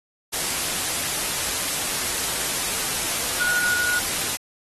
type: tone in noise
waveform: sine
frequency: 1452 Hz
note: F#6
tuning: 33 cents flat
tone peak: -21 dBFS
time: 3.39-4 s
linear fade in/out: 20 ms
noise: white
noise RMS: -25 dBFS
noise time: 0.32-4.37 s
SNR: +1 dB
effects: AAC 32 kbps